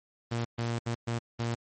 sawtooth tone bursts at uneven times, 117.2 Hz, A#2, 10 cents sharp, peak -25 dBFS, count 5, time 0.31-0.45 / 0.58-0.79 / 0.86-0.95 / 1.07-1.19 / 1.39-1.55 s, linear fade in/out 10 ms, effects MP3 32 kbps

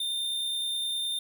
square tone with amplitude modulation, 3614 Hz, A7, 46 cents sharp, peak -28 dBFS, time 0-1.19 s, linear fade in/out 5 ms, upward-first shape sine, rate 69.6 Hz, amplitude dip 25%, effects none

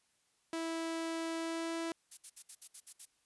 sawtooth tone with pitch glide, 328.2 to 330.7 Hz, E4 to E4, -8 to +6 cents, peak -32 dBFS, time 0.53-1.92 s, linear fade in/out 2 ms, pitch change +14 cents, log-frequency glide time 1.38-1.74 s
violet noise bursts, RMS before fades -44 dBFS, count 8, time 2.11-3.056 s, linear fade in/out 10 ms, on 64 ms, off 62 ms
effects white hiss -75 dBFS RMS until 3.25 s + resampled to 24000 Hz

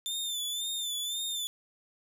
sawtooth tone with vibrato, 3552 Hz, A7, 16 cents sharp, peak -29 dBFS, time 0.06-1.47 s, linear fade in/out 0 ms, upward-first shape sine, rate 1.9 Hz, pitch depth 61 cents each way, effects none

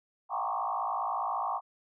sine tone with frequency modulation, 937 Hz, A#5, 9 cents sharp, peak -29 dBFS, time 0.29-1.61 s, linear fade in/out 50 ms, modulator 54.7 Hz, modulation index 4.2, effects none

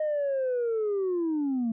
sine linear sweep, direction down, 622.3 to 221 Hz, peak -23 dBFS, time 0-1.72 s, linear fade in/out 5 ms, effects tanh soft clip ceiling -23 dBFS

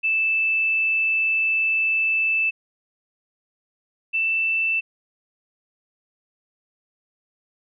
sine tone pair in turn, 2637 / 2658 Hz, E7 / E7, 0 / +14 cents, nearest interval unison, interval 14 cents, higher second, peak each -18 / -19 dBFS, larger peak first, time 0.03-2.51 / 4.13-4.81 s, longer first, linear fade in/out 20 ms, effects none

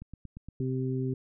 click train, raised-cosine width 5 ms, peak -30 dBFS, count 6, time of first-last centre 0.02-0.603 s, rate 8.58 Hz
harmonic tone, 130 Hz, C3, 11 cents flat, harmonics 1 / 2 / 3, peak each -30 / -33 / -35 dBFS, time 0.6-1.14 s, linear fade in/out 5 ms
effects none

